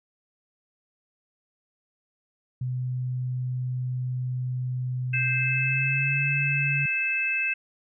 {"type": "tone with pitch glide", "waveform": "sine", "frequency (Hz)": [126.4, 141.06], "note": ["B2", "C#3"], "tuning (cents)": [41, 31], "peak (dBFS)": -26, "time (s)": [2.61, 6.86], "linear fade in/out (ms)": 5, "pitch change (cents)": 190, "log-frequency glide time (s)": [5.3, 6.29]}
{"type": "harmonic tone", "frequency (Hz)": 523.3, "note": "C5", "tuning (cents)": 0, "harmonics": [3, 4, 5], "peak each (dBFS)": [-32, -34, -24], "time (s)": [5.13, 7.54], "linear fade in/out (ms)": 10}
{"effects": []}